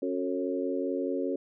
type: harmonic tone with a mistuned harmonic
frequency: 91.4 Hz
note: F#2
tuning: 21 cents flat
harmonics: 3 / 4 / 5 / 6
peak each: -32 / -33 / -34 / -35 dBFS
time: 0.02-1.36 s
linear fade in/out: 5 ms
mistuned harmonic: 5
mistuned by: -25 cents
effects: none